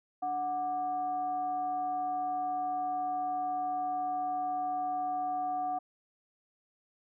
sine tone with frequency modulation, 737 Hz, F#5, 7 cents flat, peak -30 dBFS, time 0.22-5.79 s, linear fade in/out 10 ms, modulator 443 Hz, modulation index 0.38, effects none

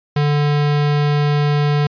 square tone, 146.7 Hz, D3, 2 cents flat, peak -14 dBFS, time 0.16-1.87 s, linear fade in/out 5 ms, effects resampled to 11025 Hz

